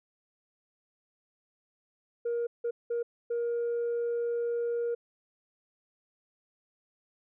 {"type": "tone bursts at uneven times", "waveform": "sine", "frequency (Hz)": 472, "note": "A#4", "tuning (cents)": 22, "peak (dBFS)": -26, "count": 4, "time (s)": [[2.25, 2.47], [2.64, 2.71], [2.9, 3.03], [3.3, 4.95]], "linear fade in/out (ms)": 10, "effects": ["tanh soft clip ceiling -26 dBFS"]}